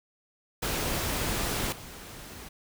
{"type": "noise with level steps", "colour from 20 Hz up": "pink", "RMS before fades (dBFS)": [-30, -44], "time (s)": [0.62, 2.49], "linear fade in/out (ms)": 10, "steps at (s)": 1.72, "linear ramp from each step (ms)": 5, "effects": []}